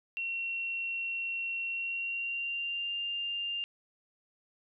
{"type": "tone with pitch glide", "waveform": "sine", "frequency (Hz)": [2729, 2798], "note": ["F7", "F7"], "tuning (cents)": [-41, 3], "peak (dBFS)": -32, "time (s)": [0.17, 3.64], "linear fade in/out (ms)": 0, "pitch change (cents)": 44, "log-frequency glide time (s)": [1.7, 2.94], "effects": []}